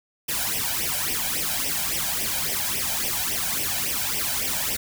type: noise with flanger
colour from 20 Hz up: white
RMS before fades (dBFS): -26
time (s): 0.28-4.77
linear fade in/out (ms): 10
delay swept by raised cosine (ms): 0.35 to 1.31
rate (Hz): 3.6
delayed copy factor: +0.8
effects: none